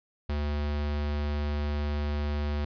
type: tone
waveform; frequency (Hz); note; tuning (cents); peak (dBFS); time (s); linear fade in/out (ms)
square; 73.5; D2; +2; -28; 0.29-2.65; 5
effects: resampled to 11025 Hz + 11-bit